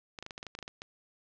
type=clicks; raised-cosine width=0.2 ms; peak=-24 dBFS; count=12; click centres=0.188 / 0.226 / 0.264 / 0.308 / 0.379 / 0.429 / 0.467 / 0.551 / 0.589 / 0.627 / 0.679 / 0.819 s; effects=low-pass 7000 Hz 12 dB/octave